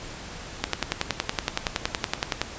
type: click train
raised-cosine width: 0.2 ms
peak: -5 dBFS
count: 20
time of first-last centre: 0.64-2.416 s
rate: 10.7 Hz
effects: pink hiss -39 dBFS RMS until 2.58 s + resampled to 16000 Hz

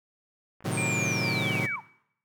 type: clicks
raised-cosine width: 0.5 ms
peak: -36 dBFS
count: 2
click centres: 0.606 / 0.625 s
type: chord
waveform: sawtooth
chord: A diminished seventh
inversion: none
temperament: equal with one note detuned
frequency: 110 / 130.81 / 153.78 / 185 Hz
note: A2 / C3 / Eb3 / Gb3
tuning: 0 / 0 / -20 / 0 cents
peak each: -29 dBFS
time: 0.64-1.67 s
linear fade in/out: 20 ms
type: linear sweep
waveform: sine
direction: down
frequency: 8920 to 784 Hz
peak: -35 dBFS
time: 0.71-1.81 s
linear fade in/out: 20 ms
type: tone with pitch glide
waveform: sine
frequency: 2388 to 2279 Hz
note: D7 to C#7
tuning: +28 to +47 cents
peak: -29 dBFS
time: 0.77-1.76 s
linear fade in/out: 5 ms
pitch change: -81 cents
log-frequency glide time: 1.1-1.57 s
effects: noise-tail reverb RT60 0.7 s tail -18 dB re dry

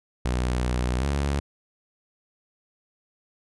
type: tone with pitch glide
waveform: sawtooth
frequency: 61.74 to 70.51 Hz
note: B1 to C#2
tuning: 0 to +30 cents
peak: -19 dBFS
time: 0.25-1.4 s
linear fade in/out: 5 ms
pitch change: +230 cents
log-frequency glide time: 0.99-1.05 s
effects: resampled to 24000 Hz

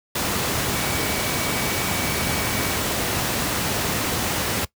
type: tone in noise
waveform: sine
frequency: 2272 Hz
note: C#7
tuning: 42 cents sharp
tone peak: -33 dBFS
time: 0.75-2.76 s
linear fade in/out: 5 ms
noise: pink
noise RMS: -23 dBFS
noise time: 0.15-4.65 s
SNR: -13 dB
effects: noise-tail reverb RT60 0.1 s tail -19 dB re dry + high-pass 80 Hz 12 dB/octave

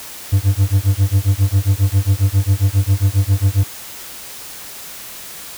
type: tone with tremolo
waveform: triangle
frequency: 98 Hz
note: G2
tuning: in tune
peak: -6 dBFS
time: 0.32-3.64 s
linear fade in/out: 10 ms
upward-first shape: sine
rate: 7.4 Hz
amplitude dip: 100%
effects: white hiss -33 dBFS RMS until 5.57 s

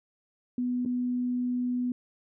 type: tone with dropouts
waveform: sine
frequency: 247.4 Hz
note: B3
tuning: 3 cents sharp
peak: -26 dBFS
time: 0.58-1.92 s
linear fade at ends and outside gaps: 2 ms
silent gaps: 0.851-0.859 s
effects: none

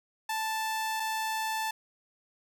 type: tone pair in turn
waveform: sawtooth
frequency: 880 / 880 Hz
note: A5 / A5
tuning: 0 / 0 cents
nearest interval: unison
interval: 0 cents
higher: neither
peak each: -26 dBFS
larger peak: neither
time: 0.29-1 / 1-1.71 s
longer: neither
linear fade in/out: 5 ms
effects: none

